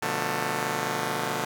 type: chord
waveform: 5% pulse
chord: B half-diminished seventh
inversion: none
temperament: just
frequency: 123.47 / 148.16 / 177.8 / 222.2 Hz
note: B2 / D3 / F3 / A3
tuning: 0 / +16 / +31 / +17 cents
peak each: -22 dBFS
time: 0.02-1.45 s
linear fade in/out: 5 ms
effects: none